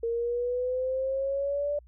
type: exponential sweep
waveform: sine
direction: up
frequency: 460 to 587 Hz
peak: -26 dBFS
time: 0.03-1.79 s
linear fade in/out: 5 ms
effects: added 60 Hz sine -51 dBFS peak until 1.87 s